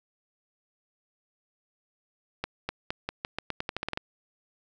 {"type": "accelerating click train", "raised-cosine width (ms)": 0.3, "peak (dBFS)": -14, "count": 14, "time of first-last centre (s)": [2.44, 3.974], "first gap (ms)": 250, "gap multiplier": 0.86, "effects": []}